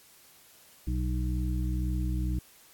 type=harmonic tone; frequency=62.1 Hz; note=B1; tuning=10 cents sharp; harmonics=1 / 2 / 3 / 5; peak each=-28 / -35 / -37 / -38 dBFS; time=0.87-2.39 s; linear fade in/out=5 ms; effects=white hiss -57 dBFS RMS until 2.73 s + AAC 64 kbps